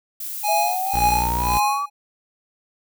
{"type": "noise", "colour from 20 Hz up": "violet", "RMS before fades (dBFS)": -30, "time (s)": [0.2, 1.6], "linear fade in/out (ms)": 5}
{"type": "tone with tremolo", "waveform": "square", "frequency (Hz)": 830.6, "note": "G#5", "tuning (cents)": 0, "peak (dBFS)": -18, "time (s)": [0.43, 1.9], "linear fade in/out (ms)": 20, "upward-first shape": "sine", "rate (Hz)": 1.9, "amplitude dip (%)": 95}
{"type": "exponential sweep", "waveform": "sine", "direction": "up", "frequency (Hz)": [652, 1165], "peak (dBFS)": -22, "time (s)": [0.48, 1.86], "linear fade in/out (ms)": 10}
{"type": "tone", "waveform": "sawtooth", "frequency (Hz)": 60.2, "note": "B1", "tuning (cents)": -44, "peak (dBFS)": -20, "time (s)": [0.93, 1.59], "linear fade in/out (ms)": 20}
{"effects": []}